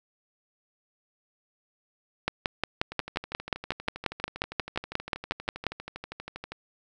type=two click trains; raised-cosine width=0.3 ms; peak=-9 / -21 dBFS; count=20 / 46; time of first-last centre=2.28-5.667 / 2.92-6.52 s; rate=5.61 / 12.5 Hz; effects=none